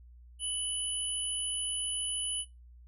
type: tone pair together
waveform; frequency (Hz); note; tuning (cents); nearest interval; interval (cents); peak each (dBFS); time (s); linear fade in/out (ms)
sine; 2976 / 9947; F#7 / D#9; +9 / -2; octave + major sixth; 2089; -36 / -34; 0.39-2.45; 50
effects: noise-tail reverb RT60 0.2 s tail -17 dB re dry + added 60 Hz sine -51 dBFS peak until 2.87 s